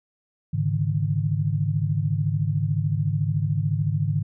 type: chord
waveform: sine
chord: Ab suspended fourth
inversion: none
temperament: equal with one note detuned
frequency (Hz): 103.83 / 141.83 / 155.56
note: Ab2 / Db3 / Eb3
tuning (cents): 0 / +40 / 0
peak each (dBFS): -25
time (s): 0.53-4.23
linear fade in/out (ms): 10
effects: none